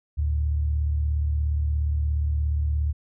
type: tone pair together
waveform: sine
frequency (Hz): 74.28 / 111.3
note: D2 / A2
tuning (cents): +20 / +20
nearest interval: perfect fifth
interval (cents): 700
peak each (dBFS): -21 / -33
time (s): 0.17-2.93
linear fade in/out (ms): 20
effects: none